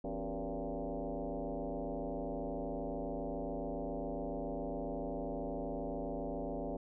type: tone with frequency modulation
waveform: sine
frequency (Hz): 146.83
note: D3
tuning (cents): 0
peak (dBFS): -36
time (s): 0.04-6.77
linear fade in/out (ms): 5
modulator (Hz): 107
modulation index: 5.4
effects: none